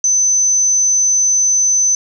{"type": "tone", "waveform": "sine", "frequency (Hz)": 6100, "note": "G8", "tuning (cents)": -48, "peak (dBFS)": -10, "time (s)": [0.04, 1.95], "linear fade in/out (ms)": 2, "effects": []}